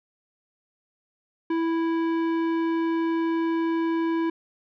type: tone with tanh clipping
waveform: triangle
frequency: 329.6 Hz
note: E4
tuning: in tune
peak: -24 dBFS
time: 1.5-4.3 s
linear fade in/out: 5 ms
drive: 18 dB
effects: none